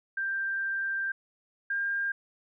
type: tone pair in turn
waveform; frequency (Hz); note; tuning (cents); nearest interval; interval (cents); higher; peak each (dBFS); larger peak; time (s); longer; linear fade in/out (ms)
sine; 1579 / 1603.8; G6 / G6; +12 / +39; unison; 27; second; -28 / -27; second; 0.17-1.12 / 1.7-2.12; first; 5
effects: none